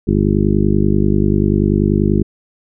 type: harmonic tone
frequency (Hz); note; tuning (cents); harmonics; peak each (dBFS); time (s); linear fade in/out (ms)
50.3; G1; +45; 1 / 2 / 3 / 4 / 5 / 6 / 7 / 8; -19 / -19 / -19 / -16 / -24 / -21 / -19 / -23; 0.07-2.23; 10
effects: none